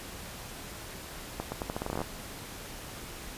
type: accelerating click train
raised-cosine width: 1 ms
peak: -18 dBFS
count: 14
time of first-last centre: 1.4-2.016 s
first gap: 120 ms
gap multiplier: 0.82
effects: pink hiss -43 dBFS RMS until 3.37 s + resampled to 32000 Hz